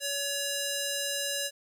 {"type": "tone with band-pass filter", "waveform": "square", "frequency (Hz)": 565, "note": "C#5", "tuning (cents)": 33, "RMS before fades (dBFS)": -32, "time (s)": [0, 1.51], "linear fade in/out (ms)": 50, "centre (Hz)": 7200, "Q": 0.63, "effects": ["9-bit"]}